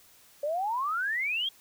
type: exponential sweep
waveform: sine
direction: up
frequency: 562 to 3322 Hz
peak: -27 dBFS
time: 0.43-1.49 s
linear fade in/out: 5 ms
effects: white hiss -58 dBFS RMS until 1.6 s